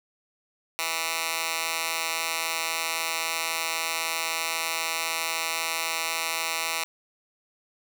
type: tone with high-pass filter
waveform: 10% pulse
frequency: 163.8 Hz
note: E3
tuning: 11 cents flat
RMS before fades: -29 dBFS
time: 0.79-6.84 s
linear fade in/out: 0 ms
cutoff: 1600 Hz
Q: 0.74
effects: none